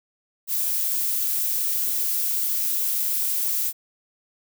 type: noise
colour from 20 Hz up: violet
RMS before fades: -24 dBFS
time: 0.47-3.73 s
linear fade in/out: 50 ms
effects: none